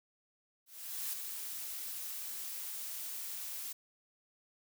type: noise with ADSR envelope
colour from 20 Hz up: blue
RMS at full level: -37 dBFS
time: 0.66-3.73 s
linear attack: 470 ms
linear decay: 4 ms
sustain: -5 dB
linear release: 10 ms
effects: none